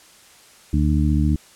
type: harmonic tone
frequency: 74.8 Hz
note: D2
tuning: 32 cents sharp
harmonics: 1 / 2 / 3 / 4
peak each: -18 / -21 / -23 / -24 dBFS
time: 0.73-1.36 s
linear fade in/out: 5 ms
effects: white hiss -49 dBFS RMS until 1.55 s + low-pass 10000 Hz 12 dB/octave